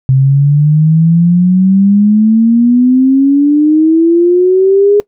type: exponential sweep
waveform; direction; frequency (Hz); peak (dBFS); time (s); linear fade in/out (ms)
sine; up; 130.81 to 415.3; -4; 0.09-5; 0
effects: noise-tail reverb RT60 0.1 s tail -22 dB re dry